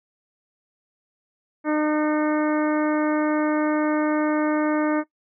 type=harmonic tone with a mistuned harmonic; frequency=303.7 Hz; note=D#4; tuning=42 cents flat; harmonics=1 / 2 / 3 / 4 / 5 / 6 / 7; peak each=-20 / -26 / -30 / -32 / -34 / -36 / -37 dBFS; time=1.64-5.04 s; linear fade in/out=50 ms; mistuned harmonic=7; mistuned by=+36 cents; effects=noise-tail reverb RT60 0.1 s tail -18 dB re dry